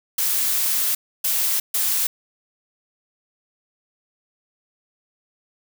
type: noise bursts at uneven times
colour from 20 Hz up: blue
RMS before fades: -21 dBFS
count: 3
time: 0.18-0.95 / 1.24-1.6 / 1.74-2.07 s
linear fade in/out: 5 ms
effects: none